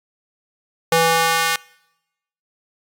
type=tone with high-pass filter sweep; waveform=square; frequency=164.81 Hz; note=E3; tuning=in tune; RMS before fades=-17 dBFS; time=0.92-1.56 s; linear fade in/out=2 ms; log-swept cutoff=470 to 1500 Hz; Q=0.96; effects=noise-tail reverb RT60 0.9 s tail -24 dB re dry + AAC 64 kbps